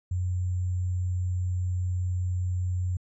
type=tone with sample-and-hold; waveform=sine; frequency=90.5 Hz; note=F#2; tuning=38 cents flat; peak=-25 dBFS; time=0.11-2.97 s; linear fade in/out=5 ms; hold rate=7350 Hz; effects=resampled to 22050 Hz